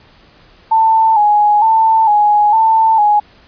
sine tone with vibrato, 862 Hz, A5, 36 cents flat, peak -7 dBFS, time 0.71-3.2 s, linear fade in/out 10 ms, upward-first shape square, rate 1.1 Hz, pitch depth 56 cents each way, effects pink hiss -46 dBFS RMS until 3.47 s + resampled to 11025 Hz

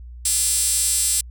5% pulse tone with high-pass filter, 342.4 Hz, F4, 34 cents flat, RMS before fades -20 dBFS, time 0.25-1.21 s, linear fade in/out 5 ms, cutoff 7300 Hz, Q 7, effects added 60 Hz sine -35 dBFS peak until 1.3 s

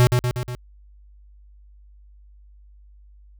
square tone with echo, 123.47 Hz, B2, in tune, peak -12 dBFS, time 0-0.07 s, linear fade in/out 0 ms, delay 120 ms, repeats 4, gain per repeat -4 dB, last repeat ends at 0.55 s, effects added 50 Hz sine -46 dBFS peak until 3.39 s

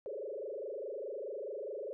sine tone with frequency modulation, 486.9 Hz, B4, 25 cents flat, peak -38 dBFS, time 0.06-1.93 s, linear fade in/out 0 ms, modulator 24.8 Hz, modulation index 3.7, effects none

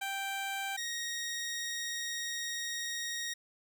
15% pulse tone pair in turn, 784 / 1876.6 Hz, G5 / A#6, 0 / +11 cents, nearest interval octave + minor third, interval 1511 cents, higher second, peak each -28 / -29 dBFS, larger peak first, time 0.01-0.77 / 0.77-3.34 s, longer second, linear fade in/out 10 ms, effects none

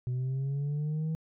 sine linear sweep, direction up, 123.47 to 160.9 Hz, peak -26 dBFS, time 0.07-1.15 s, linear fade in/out 0 ms, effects tanh soft clip ceiling -28 dBFS

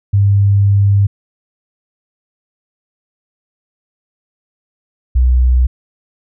sine tone pair in turn, 100 / 62.42 Hz, G2 / B1, +35 / +19 cents, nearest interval minor sixth, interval 816 cents, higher first, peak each -7 dBFS, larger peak neither, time 0.13-1.07 / 5.15-5.67 s, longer first, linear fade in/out 10 ms, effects none

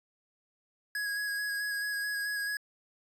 square tone with vibrato, 1661.2 Hz, G#6, in tune, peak -32 dBFS, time 0.95-2.57 s, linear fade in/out 2 ms, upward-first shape square, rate 4.6 Hz, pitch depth 14 cents each way, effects resampled to 32000 Hz

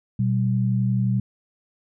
sine tone pair together, 121.77 / 193.3 Hz, B2 / G3, -24 / -24 cents, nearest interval minor sixth, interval 800 cents, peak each -20 / -23 dBFS, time 0.19-1.2 s, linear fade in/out 5 ms, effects none

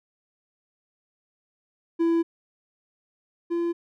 triangle tone pair in turn, 333.6 / 341.2 Hz, E4 / F4, +21 / -40 cents, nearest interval unison, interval 39 cents, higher second, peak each -17 / -21 dBFS, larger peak first, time 1.99-2.23 / 3.5-3.73 s, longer first, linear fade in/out 20 ms, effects none

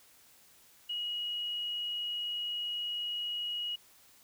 sine tone, 2900 Hz, F#7, 35 cents flat, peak -33 dBFS, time 0.89-3.76 s, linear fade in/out 10 ms, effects white hiss -61 dBFS RMS until 4.23 s

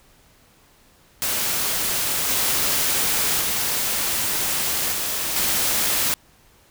white noise with level steps, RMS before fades -23 / -21 / -23 / -25 / -21 dBFS, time 1.22-6.14 s, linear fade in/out 0 ms, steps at 2.29 / 3.41 / 4.92 / 5.36 s, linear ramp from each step 2 ms, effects pink hiss -55 dBFS RMS until 6.7 s

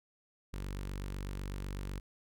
sawtooth tone with notch filter, 48 Hz, G1, 36 cents flat, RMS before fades -40 dBFS, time 0.53-2 s, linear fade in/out 10 ms, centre 700 Hz, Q 1.8, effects none

